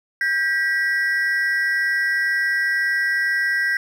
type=ring-modulated tone; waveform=triangle; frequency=1764 Hz; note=A6; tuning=4 cents sharp; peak=-13 dBFS; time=0.21-3.77 s; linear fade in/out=2 ms; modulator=171 Hz; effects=none